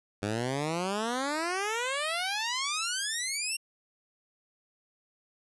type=exponential sweep; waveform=10% pulse; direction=up; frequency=99.2 to 2794 Hz; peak=-21 dBFS; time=0.22-3.57 s; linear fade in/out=10 ms; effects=resampled to 24000 Hz